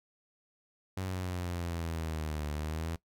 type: linear two-way sweep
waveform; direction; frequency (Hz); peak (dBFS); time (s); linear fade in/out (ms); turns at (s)
sawtooth; down then up; 95 to 74 to 83.8; -30; 0.97-2.96; 5; 2.52
effects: noise-tail reverb RT60 0.1 s tail -20 dB re dry